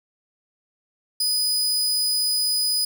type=tone; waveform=sawtooth; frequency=4978 Hz; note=D#8; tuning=in tune; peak=-17 dBFS; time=1.2-2.85 s; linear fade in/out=5 ms; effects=9-bit